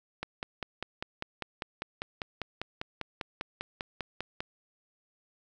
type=click train; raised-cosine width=0.3 ms; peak=-18 dBFS; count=22; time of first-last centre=0.23-4.405 s; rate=5.03 Hz; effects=none